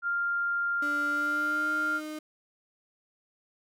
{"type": "tone", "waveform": "sine", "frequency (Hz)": 1396.9, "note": "F6", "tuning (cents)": 0, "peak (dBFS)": -26, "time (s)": [0.02, 2.01], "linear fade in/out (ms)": 50}
{"type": "tone with pitch glide", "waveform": "35% pulse", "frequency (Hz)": [293.2, 307.2], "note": ["D4", "D#4"], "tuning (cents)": [-3, -22], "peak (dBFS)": -34, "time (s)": [0.82, 2.19], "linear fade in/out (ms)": 5, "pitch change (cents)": 81, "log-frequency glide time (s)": [1.09, 1.71]}
{"effects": []}